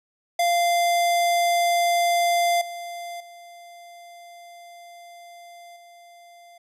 square tone with level steps, 693 Hz, F5, 14 cents flat, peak -19 / -33 / -43 / -47 dBFS, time 0.39-6.58 s, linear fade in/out 5 ms, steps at 2.61 / 3.2 / 5.76 s, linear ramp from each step 5 ms, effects resampled to 32000 Hz

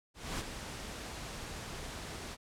pink noise with ADSR envelope, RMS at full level -36 dBFS, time 0.14-2.37 s, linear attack 250 ms, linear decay 33 ms, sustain -7 dB, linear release 44 ms, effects low-pass 9000 Hz 12 dB/octave

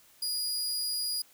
sawtooth tone, 4887 Hz, D#8, 32 cents flat, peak -27 dBFS, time 0.22-1.22 s, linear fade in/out 5 ms, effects white hiss -60 dBFS RMS until 1.33 s

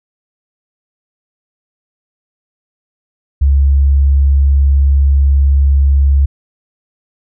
sine tone, 69.3 Hz, C#2, in tune, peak -6 dBFS, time 3.41-6.26 s, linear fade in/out 10 ms, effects none

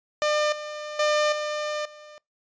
sawtooth tone with level steps, 601 Hz, D5, 40 cents sharp, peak -17 / -29 / -16 / -23 / -40 dBFS, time 0.22-2.18 s, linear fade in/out 0 ms, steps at 0.52 / 0.99 / 1.32 / 1.85 s, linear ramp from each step 5 ms, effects noise-tail reverb RT60 0.2 s tail -25 dB re dry + resampled to 16000 Hz

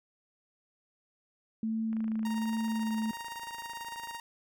sine tone with vibrato, 221.3 Hz, A3, 10 cents sharp, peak -29 dBFS, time 1.63-3.11 s, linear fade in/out 2 ms, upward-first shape triangle, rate 1.3 Hz, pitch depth 14 cents each way
click train, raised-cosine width 0.5 ms, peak -35 dBFS, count 60, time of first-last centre 1.93-4.148 s, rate 26.6 Hz
sawtooth tone with tremolo, 932.3 Hz, A#5, in tune, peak -33 dBFS, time 2.25-4.2 s, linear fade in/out 2 ms, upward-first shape sine, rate 18 Hz, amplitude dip 55%
effects none

